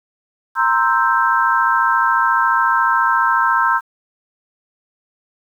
sine chord, C dominant seventh, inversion third, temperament equal, 932.3 / 1046.5 / 1318.5 / 1568 Hz, Bb5 / C6 / E6 / G6, 0 / 0 / 0 / 0 cents, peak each -18 dBFS, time 0.55-3.81 s, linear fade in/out 50 ms, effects 8-bit

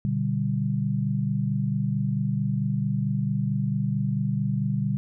sine chord, G major, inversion first, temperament just, 122.5 / 147 / 196 Hz, B2 / D3 / G3, -14 / +2 / 0 cents, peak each -27 dBFS, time 0.05-4.97 s, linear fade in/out 0 ms, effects none

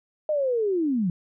sine linear sweep, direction down, 622.3 to 165.7 Hz, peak -21 dBFS, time 0.29-1.1 s, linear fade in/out 2 ms, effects none

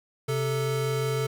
square tone pair together, 131.38 / 440 Hz, C3 / A4, +7 / 0 cents, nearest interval octave + major sixth, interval 2093 cents, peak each -28 / -29 dBFS, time 0.28-1.27 s, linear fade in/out 10 ms, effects none

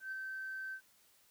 sine tone with ADSR envelope, 1547 Hz, G6, 23 cents flat, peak -36 dBFS, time 0-0.81 s, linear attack 120 ms, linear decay 9 ms, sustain -3 dB, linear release 80 ms, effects tanh soft clip ceiling -35 dBFS + white hiss -68 dBFS RMS until 1.3 s

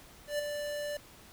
square tone with ADSR envelope, 587.3 Hz, D5, in tune, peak -29 dBFS, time 0.27-0.97 s, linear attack 120 ms, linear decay 8 ms, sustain -6 dB, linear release 3 ms, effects pink hiss -55 dBFS RMS until 1.32 s

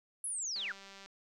sine linear sweep, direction down, 11000 to 1318.5 Hz, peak -35 dBFS, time 0.24-0.72 s, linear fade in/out 2 ms
click train, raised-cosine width 0.2 ms, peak -35 dBFS, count 99, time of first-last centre 0.56-1.06 s, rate 196 Hz
effects none

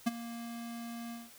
square tone with ADSR envelope, 233.7 Hz, A#3, 5 cents sharp, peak -25 dBFS, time 0.06-1.31 s, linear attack 13 ms, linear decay 23 ms, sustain -16 dB, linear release 190 ms, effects white hiss -56 dBFS RMS until 1.38 s

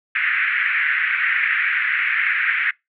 white band-pass noise, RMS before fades -20 dBFS, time 0.15-2.71 s, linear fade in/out 5 ms, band 1500 to 2300 Hz, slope 48 dB/octave, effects noise-tail reverb RT60 0.2 s tail -25 dB re dry

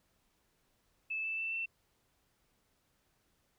sine tone with pitch steps, 2621 / 2642 / 2664 / 2685 Hz, E7 / E7 / E7 / E7, -11 / +3 / +18 / +31 cents, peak -34 dBFS, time 1.1-1.66 s, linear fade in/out 10 ms, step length 140 ms, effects pink hiss -75 dBFS RMS until 3.58 s

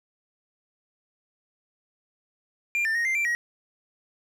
triangle tone with pitch steps, 2388 / 1790 / 1867 / 2090 / 2352 / 1898 Hz, D7 / A6 / A#6 / C7 / D7 / A#6, +28 / +29 / +2 / -2 / +2 / +31 cents, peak -21 dBFS, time 2.75-3.35 s, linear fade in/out 0 ms, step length 100 ms, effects none

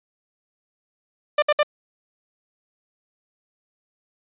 sawtooth tone bursts, 595 Hz, D5, 22 cents sharp, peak -11 dBFS, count 3, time 1.38-1.631 s, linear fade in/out 5 ms, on 43 ms, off 61 ms, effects resampled to 8000 Hz

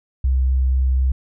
sine tone with vibrato, 64.9 Hz, C2, 13 cents flat, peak -14 dBFS, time 0.24-1.12 s, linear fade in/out 5 ms, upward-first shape sine, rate 4.1 Hz, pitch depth 8 cents each way, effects none

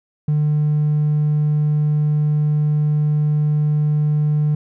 triangle tone, 150 Hz, D3, 37 cents sharp, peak -11 dBFS, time 0.28-4.55 s, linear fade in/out 5 ms, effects tanh soft clip ceiling -10 dBFS

